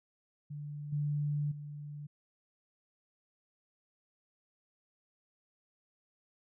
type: tone with level steps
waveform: sine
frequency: 146.83 Hz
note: D3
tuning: in tune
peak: -39 / -30 / -41 dBFS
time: 0.5-2.07 s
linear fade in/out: 10 ms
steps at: 0.92 / 1.51 s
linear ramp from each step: 10 ms
effects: none